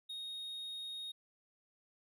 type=tone; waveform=triangle; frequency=3729 Hz; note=A#7; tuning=in tune; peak=-40 dBFS; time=0.09-1.12 s; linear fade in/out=10 ms; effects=none